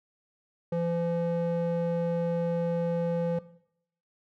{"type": "tone with band-pass filter", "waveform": "square", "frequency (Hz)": 170, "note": "F3", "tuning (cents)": -46, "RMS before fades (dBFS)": -29, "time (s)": [0.72, 3.39], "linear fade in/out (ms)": 5, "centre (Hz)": 380, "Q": 8.4, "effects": ["noise-tail reverb RT60 0.7 s tail -17 dB re dry"]}